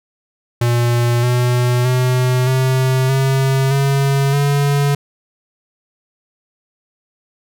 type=tone with pitch steps; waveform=square; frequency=119.6 / 123.1 / 126.71 / 130.42 / 134.25 / 138.18 / 142.23 Hz; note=A#2 / B2 / B2 / C3 / C3 / C#3 / C#3; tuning=+45 / -5 / +45 / -5 / +45 / -5 / +45 cents; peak=-13 dBFS; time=0.61-4.95 s; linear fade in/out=5 ms; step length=620 ms; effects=none